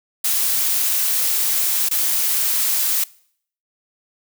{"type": "noise with dropouts", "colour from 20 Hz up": "blue", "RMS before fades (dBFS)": -19, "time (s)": [0.24, 3.04], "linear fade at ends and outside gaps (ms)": 5, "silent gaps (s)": [1.889, 1.91], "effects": ["noise-tail reverb RT60 0.6 s tail -22 dB re dry"]}